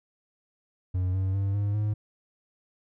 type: tone with pitch steps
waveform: triangle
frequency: 91.7 / 94.99 / 98.4 / 101.92 / 105.58 Hz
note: F#2 / F#2 / G2 / G#2 / G#2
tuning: -15 / +46 / +7 / -32 / +29 cents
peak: -22 dBFS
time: 0.94-1.94 s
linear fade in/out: 10 ms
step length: 200 ms
effects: none